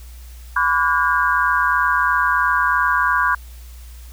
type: tone cluster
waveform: sine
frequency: 1000 / 1143 / 1443 / 1611 Hz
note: B5 / D6 / F#6 / G6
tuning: +21 / -47 / -44 / +47 cents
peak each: -20 dBFS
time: 0.56-3.35 s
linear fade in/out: 5 ms
effects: added 60 Hz sine -35 dBFS peak until 4.12 s + white hiss -48 dBFS RMS until 4.12 s